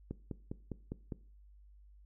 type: click train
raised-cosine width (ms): 3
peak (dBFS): -26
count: 6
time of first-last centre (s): 0.11-1.122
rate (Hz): 4.94
effects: noise-tail reverb RT60 0.4 s tail -19 dB re dry + added 50 Hz sine -56 dBFS peak until 2.05 s